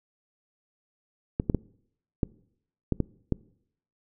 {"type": "clicks", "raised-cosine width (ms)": 3, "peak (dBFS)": -11, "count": 7, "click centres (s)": [1.399, 1.498, 1.547, 2.232, 2.923, 3.003, 3.323], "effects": ["noise-tail reverb RT60 0.7 s tail -23 dB re dry"]}